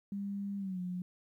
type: tone with pitch glide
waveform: sine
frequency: 200 to 180.25 Hz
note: G3 to F#3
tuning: +35 to -45 cents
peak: -35 dBFS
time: 0.12-1.02 s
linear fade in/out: 2 ms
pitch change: -180 cents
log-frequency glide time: 0.58-0.8 s
effects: 12-bit